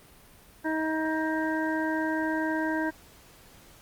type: harmonic tone with a mistuned harmonic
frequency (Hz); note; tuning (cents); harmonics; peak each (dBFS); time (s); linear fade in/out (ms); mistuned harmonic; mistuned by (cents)
316; D#4; +27; 1 / 2 / 3 / 5 / 6; -28 / -34 / -34 / -33 / -39; 0.64-2.91; 20; 6; -22
effects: pink hiss -54 dBFS RMS until 3.81 s + Opus 32 kbps